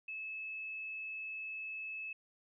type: tone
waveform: sine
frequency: 2600 Hz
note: E7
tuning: 24 cents flat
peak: -40 dBFS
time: 0.08-2.13 s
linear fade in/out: 5 ms
effects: none